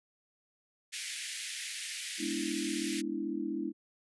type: high-pass noise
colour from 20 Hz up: pink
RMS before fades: -39 dBFS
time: 0.92-3.02 s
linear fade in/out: 20 ms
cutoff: 1800 Hz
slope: 48 dB/octave
type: chord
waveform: sine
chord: E dominant seventh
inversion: first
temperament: equal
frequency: 207.7 / 246.9 / 293.7 / 329.6 Hz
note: G#3 / B3 / D4 / E4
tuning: 0 / 0 / 0 / 0 cents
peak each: -40 / -41 / -37 / -36 dBFS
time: 2.18-3.73 s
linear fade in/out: 50 ms
effects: resampled to 24000 Hz